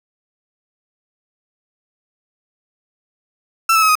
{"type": "tone with pitch steps", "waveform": "35% pulse", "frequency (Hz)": [1335, 1306.8, 1279.1, 1252.1], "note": ["E6", "E6", "D#6", "D#6"], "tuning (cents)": [22, -15, 47, 11], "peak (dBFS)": -9, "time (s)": [3.69, 3.954], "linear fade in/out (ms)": 5, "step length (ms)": 66, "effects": []}